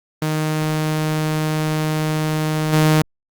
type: tone with level steps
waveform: sawtooth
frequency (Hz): 155.1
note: D#3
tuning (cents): -5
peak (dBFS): -14 / -8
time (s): 0.22-3.02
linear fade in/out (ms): 2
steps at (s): 2.72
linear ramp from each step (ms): 20
effects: Opus 32 kbps